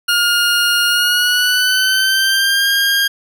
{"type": "tone with pitch glide", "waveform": "20% pulse", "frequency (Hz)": [1420, 1612.4], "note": ["F6", "G6"], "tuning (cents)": [28, 48], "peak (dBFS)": -7, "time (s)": [0.08, 3.08], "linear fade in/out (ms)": 10, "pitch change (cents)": 220, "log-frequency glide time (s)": [0.87, 2.68], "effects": []}